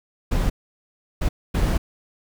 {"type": "noise bursts at uneven times", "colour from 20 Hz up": "brown", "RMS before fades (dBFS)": -20, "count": 3, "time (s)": [[0.31, 0.5], [1.21, 1.29], [1.54, 1.78]], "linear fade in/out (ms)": 10, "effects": []}